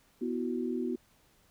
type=chord; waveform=sine; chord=B suspended fourth; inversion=none; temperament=equal; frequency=246.9 / 329.6 / 370 Hz; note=B3 / E4 / F#4; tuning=0 / 0 / 0 cents; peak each=-33 / -37 / -35 dBFS; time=0.21-0.96 s; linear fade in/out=10 ms; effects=pink hiss -66 dBFS RMS until 1.5 s